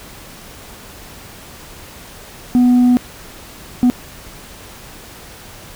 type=tone bursts at uneven times; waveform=sine; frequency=246.9 Hz; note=B3; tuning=in tune; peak=-5 dBFS; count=2; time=2.55-2.97 / 3.83-3.9 s; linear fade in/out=0 ms; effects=tanh soft clip ceiling -7 dBFS + pink hiss -37 dBFS RMS until 5.75 s